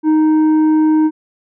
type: tone with tanh clipping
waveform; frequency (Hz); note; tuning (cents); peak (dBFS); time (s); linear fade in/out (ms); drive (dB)
sine; 311.1; D#4; 0; -10; 0.03-1.11; 50; 6
effects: none